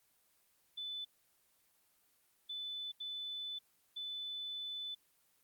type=tone bursts at uneven times; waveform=sine; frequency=3500 Hz; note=A7; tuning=10 cents flat; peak=-40 dBFS; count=4; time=0.77-1.05 / 2.49-2.92 / 3-3.59 / 3.96-4.95 s; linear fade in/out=10 ms; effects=white hiss -73 dBFS RMS until 5.43 s + Opus 24 kbps